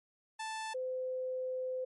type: tone pair in turn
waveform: sawtooth / sine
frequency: 880 / 512.6 Hz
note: A5 / C5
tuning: 0 / -36 cents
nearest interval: major sixth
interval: 936 cents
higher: first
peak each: -34 / -34 dBFS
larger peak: neither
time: 0.39-0.74 / 0.74-1.85 s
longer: second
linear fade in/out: 10 ms
effects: MP3 48 kbps

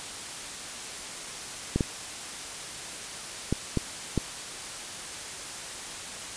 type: clicks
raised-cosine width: 3 ms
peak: -11 dBFS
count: 5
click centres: 1.76 / 1.808 / 3.526 / 3.773 / 4.177 s
effects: white hiss -38 dBFS RMS until 6.36 s + resampled to 22050 Hz

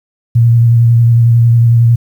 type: tone with vibrato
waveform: sine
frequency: 117.1 Hz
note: A#2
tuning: 8 cents sharp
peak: -4 dBFS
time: 0.35-1.96 s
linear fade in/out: 10 ms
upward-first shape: square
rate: 11 Hz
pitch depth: 18 cents each way
effects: 7-bit

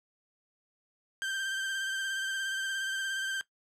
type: tone with vibrato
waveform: 30% pulse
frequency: 1568 Hz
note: G6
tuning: in tune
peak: -29 dBFS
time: 1.22-3.41 s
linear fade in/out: 0 ms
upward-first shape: sine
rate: 17 Hz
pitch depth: 26 cents each way
effects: noise-tail reverb RT60 0.1 s tail -17 dB re dry + low-pass 9000 Hz 12 dB/octave

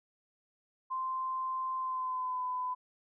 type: tone with pitch glide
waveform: sine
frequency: 1041 to 1005.5 Hz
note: C6 to B5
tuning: -9 to +31 cents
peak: -32 dBFS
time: 0.9-2.75 s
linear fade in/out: 20 ms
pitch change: -60 cents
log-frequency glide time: 1.78-2.43 s
effects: none

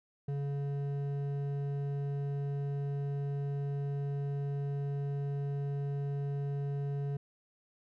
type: tone with hard clipping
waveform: triangle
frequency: 141.2 Hz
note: C#3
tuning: 32 cents sharp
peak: -34 dBFS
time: 0.28-7.17 s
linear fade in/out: 5 ms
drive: 12 dB
effects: none

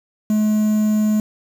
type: tone with quantisation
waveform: triangle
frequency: 213.6 Hz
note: G#3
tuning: 49 cents sharp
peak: -12 dBFS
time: 0.3-1.2 s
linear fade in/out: 2 ms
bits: 6
effects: none

